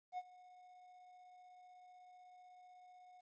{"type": "tone with ADSR envelope", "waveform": "triangle", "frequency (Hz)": 728, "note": "F#5", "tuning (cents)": -28, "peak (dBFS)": -37, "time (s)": [0.12, 3.21], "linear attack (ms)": 59, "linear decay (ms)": 40, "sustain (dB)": -20, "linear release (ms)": 10, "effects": ["resampled to 16000 Hz", "13-bit"]}